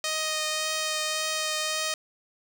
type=tone with vibrato; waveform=5% pulse; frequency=622.3 Hz; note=D#5; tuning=in tune; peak=-15 dBFS; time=0.04-1.94 s; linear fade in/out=2 ms; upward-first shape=triangle; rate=1.8 Hz; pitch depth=12 cents each way; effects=none